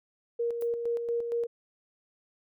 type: tone with tremolo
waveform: sine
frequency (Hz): 470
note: A#4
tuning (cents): +14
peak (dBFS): -26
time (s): 0.39-1.47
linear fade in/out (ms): 10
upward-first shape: square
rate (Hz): 4.3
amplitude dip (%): 45
type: noise with exponential decay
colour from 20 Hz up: violet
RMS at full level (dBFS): -46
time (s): 0.61-0.71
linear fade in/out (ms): 0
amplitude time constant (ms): 20
effects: none